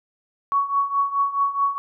sine tone with tremolo, 1118 Hz, C#6, 14 cents sharp, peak -15 dBFS, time 0.52-1.78 s, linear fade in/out 0 ms, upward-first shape triangle, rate 4.7 Hz, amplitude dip 85%, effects none

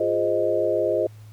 sine chord, F minor seventh, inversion none, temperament equal, 349.2 / 415.3 / 523.3 / 622.3 Hz, F4 / Ab4 / C5 / Eb5, 0 / 0 / 0 / 0 cents, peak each -26 / -26 / -25 / -23 dBFS, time 0-1.07 s, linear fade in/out 5 ms, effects added 107 Hz sine -41 dBFS peak until 1.32 s + pink hiss -57 dBFS RMS until 1.32 s

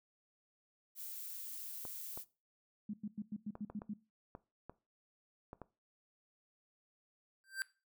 violet noise, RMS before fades -46 dBFS, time 0.95-2.25 s, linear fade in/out 50 ms
clicks, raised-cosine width 1 ms, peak -33 dBFS, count 9, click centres 1.852 / 2.175 / 3.554 / 3.7 / 3.819 / 4.351 / 4.696 / 5.531 / 5.617 s
sine tone bursts, 210 Hz, G#3, 19 cents sharp, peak -38 dBFS, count 8, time 2.89-3.937 s, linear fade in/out 5 ms, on 46 ms, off 97 ms
square tone with exponential growth, 1568 Hz, G6, in tune, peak -33 dBFS, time 7.44-7.62 s, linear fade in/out 0 ms, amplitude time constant 37 ms
effects noise-tail reverb RT60 0.3 s tail -19 dB re dry

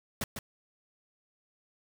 pink noise with echo, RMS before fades -33 dBFS, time 0.21-0.24 s, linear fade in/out 2 ms, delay 150 ms, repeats 1, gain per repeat -6 dB, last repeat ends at 0.39 s, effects none

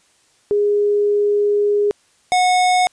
sine / square tone pair in turn, 411.9 / 730.3 Hz, G#4 / F#5, -14 / -23 cents, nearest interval minor seventh, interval 991 cents, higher second, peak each -13 dBFS, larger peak neither, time 0.51-1.91 / 2.32-2.87 s, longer first, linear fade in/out 0 ms, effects white hiss -57 dBFS RMS until 2.92 s + resampled to 22050 Hz

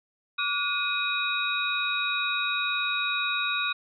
sine tone cluster, 1149 / 1437 / 2499 / 3800 Hz, D6 / F6 / D#7 / A#7, -38 / +49 / +7 / +33 cents, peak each -33 / -31 / -29 / -30 dBFS, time 0.38-3.73 s, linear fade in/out 10 ms, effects none

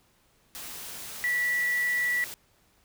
sine tone in noise, 1953 Hz, B6, 20 cents flat, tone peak -24 dBFS, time 1.24-2.24 s, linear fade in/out 0 ms, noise white, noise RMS -40 dBFS, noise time 0.55-2.34 s, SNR +13 dB, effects pink hiss -65 dBFS RMS until 2.84 s

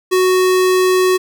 square tone, 370 Hz, F#4, in tune, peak -11 dBFS, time 0.11-1.18 s, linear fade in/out 20 ms, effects none

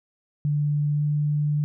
sine tone with pitch glide, 147.2 to 148.22 Hz, D3 to D3, +4 to +16 cents, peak -20 dBFS, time 0.45-1.64 s, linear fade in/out 0 ms, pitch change +12 cents, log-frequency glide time 0.95-1.01 s, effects none

